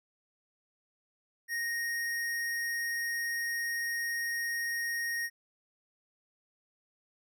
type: tone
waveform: square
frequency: 1864.7 Hz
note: A#6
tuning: in tune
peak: -32 dBFS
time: 1.48-5.3 s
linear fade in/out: 50 ms
effects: none